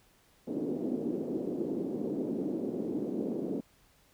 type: band-pass noise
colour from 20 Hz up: pink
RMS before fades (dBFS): -34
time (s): 0.47-3.61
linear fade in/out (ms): 10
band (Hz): 230 to 410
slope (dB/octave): 24
effects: pink hiss -65 dBFS RMS until 4.13 s